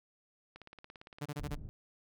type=click train; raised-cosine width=0.3 ms; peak=-34 dBFS; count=12; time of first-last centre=0.56-1.185 s; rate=17.6 Hz
type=tone bursts; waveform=sawtooth; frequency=146.83 Hz; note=D3; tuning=in tune; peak=-33 dBFS; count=5; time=1.21-1.553 s; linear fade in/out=10 ms; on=47 ms; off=27 ms
type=low-pass noise; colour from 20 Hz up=pink; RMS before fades=-43 dBFS; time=1.39-1.69 s; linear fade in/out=0 ms; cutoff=130 Hz; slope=12 dB/octave
effects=none